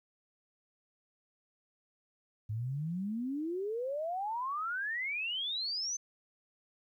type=exponential sweep; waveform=sine; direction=up; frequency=102.9 to 6272 Hz; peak=-33 dBFS; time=2.49-5.97 s; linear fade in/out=10 ms; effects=12-bit